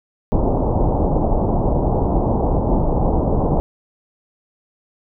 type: low-pass noise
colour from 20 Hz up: pink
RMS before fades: -17 dBFS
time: 0.32-3.6 s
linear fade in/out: 0 ms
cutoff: 910 Hz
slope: 48 dB/octave
effects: none